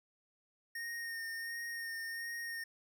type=tone with vibrato; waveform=square; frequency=1843 Hz; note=A#6; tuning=20 cents flat; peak=-40 dBFS; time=0.75-2.64 s; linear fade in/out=5 ms; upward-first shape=sine; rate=1.4 Hz; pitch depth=20 cents each way; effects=none